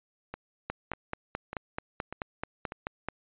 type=two click trains; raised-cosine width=0.5 ms; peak=-17 / -22 dBFS; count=12 / 5; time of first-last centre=0.7-3.086 / 0.34-2.721 s; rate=4.61 / 1.68 Hz; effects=resampled to 8000 Hz